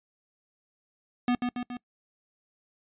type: tone with echo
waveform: square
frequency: 245.4 Hz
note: B3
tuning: 11 cents flat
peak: -23 dBFS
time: 1.28-1.35 s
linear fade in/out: 2 ms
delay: 140 ms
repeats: 3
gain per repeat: -4 dB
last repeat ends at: 1.77 s
effects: noise-tail reverb RT60 0.1 s tail -23 dB re dry + resampled to 8000 Hz